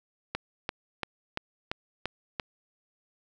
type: click train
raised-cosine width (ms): 0.3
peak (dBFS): -14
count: 7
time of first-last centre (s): 0.35-2.398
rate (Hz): 2.93
effects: none